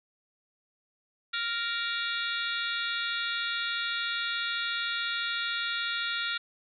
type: harmonic tone with a mistuned harmonic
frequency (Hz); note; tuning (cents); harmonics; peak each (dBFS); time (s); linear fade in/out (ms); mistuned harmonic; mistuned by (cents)
466.2; A#4; 0; 3 / 4 / 5 / 6 / 7 / 8 / 9; -33 / -38 / -39 / -40 / -37 / -37 / -41; 1.33-6.38; 10; 7; +78
effects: none